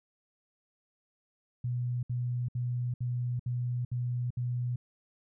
sine tone bursts, 122.7 Hz, B2, 11 cents flat, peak -29 dBFS, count 7, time 1.64-4.76 s, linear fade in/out 5 ms, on 390 ms, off 65 ms, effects none

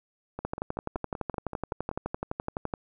two click trains, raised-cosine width 1 ms, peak -16 / -21 dBFS, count 28 / 9, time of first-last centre 0.45-2.738 / 0.39-1.914 s, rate 11.8 / 5.25 Hz, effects none

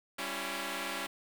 5% pulse chord, C# diminished, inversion second, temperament equal with one note detuned, 196 / 277.2 / 336.4 Hz, G3 / C#4 / E4, 0 / 0 / +35 cents, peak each -30 / -27 / -28 dBFS, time 0.18-1.07 s, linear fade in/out 10 ms, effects 9-bit

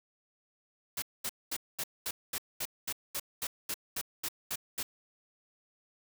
white noise bursts, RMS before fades -35 dBFS, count 15, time 0.97-4.83 s, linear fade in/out 5 ms, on 52 ms, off 220 ms, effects none

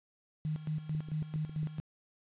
sine tone with tremolo, 154.4 Hz, D#3, 13 cents flat, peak -31 dBFS, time 0.45-1.8 s, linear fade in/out 0 ms, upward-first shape square, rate 4.5 Hz, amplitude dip 75%
click train, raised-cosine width 3 ms, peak -35 dBFS, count 6, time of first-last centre 0.95-1.631 s, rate 7.34 Hz
effects resampled to 8000 Hz + 10-bit

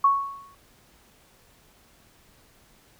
sine tone with exponential decay, 1108.7 Hz, C#6, in tune, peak -13 dBFS, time 0.04-0.55 s, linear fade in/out 5 ms, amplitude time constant 110 ms, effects pink hiss -58 dBFS RMS until 2.99 s

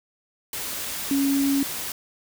sine tone in noise, 277.2 Hz, C#4, in tune, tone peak -19 dBFS, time 1.11-1.63 s, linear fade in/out 2 ms, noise white, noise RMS -31 dBFS, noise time 0.53-1.92 s, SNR +9 dB, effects none

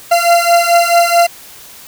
40% pulse beating tone pair, 685 / 689.6 Hz, F5 / F5, -34 / -22 cents, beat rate 4.6 Hz, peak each -10 dBFS, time 0.11-1.27 s, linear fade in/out 10 ms, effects white hiss -36 dBFS RMS until 1.87 s

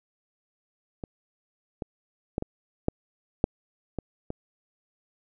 clicks, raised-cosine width 2 ms, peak -22 / -18 / -13 / -17 / -9 / -6 / -17 / -19 dBFS, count 8, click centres 1.038 / 1.822 / 2.381 / 2.424 / 2.884 / 3.441 / 3.987 / 4.304 s, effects none

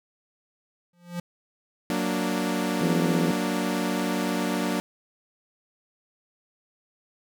square tone with exponential growth, 174.7 Hz, F3, 1 cent sharp, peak -27 dBFS, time 0.93-1.2 s, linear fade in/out 5 ms, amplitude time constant 57 ms
sawtooth chord, Gb augmented, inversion none, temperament equal, 185 / 233.1 / 293.7 Hz, Gb3 / Bb3 / D4, 0 / 0 / 0 cents, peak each -25 dBFS, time 1.9-4.8 s, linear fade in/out 0 ms
harmonic tone, 84.6 Hz, E2, 45 cents sharp, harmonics 2 / 3 / 4 / 5 / 6, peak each -25 / -29 / -31 / -33 / -35 dBFS, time 2.81-3.31 s, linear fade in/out 5 ms
effects none

